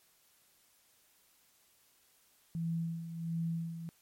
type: tone with tremolo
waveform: sine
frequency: 165.9 Hz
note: E3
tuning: 11 cents sharp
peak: -31 dBFS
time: 2.55-3.89 s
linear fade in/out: 0 ms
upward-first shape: sine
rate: 1.4 Hz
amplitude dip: 65%
effects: white hiss -68 dBFS RMS until 4.01 s + MP3 64 kbps